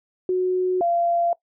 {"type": "tone pair in turn", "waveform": "sine", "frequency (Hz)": [367.4, 687.2], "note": ["F#4", "F5"], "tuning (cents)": [-12, -28], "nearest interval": "major seventh", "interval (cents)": 1084, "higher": "second", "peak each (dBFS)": -18, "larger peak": "neither", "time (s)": [[0.29, 0.81], [0.81, 1.33]], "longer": "neither", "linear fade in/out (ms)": 2, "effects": ["noise-tail reverb RT60 0.1 s tail -20 dB re dry"]}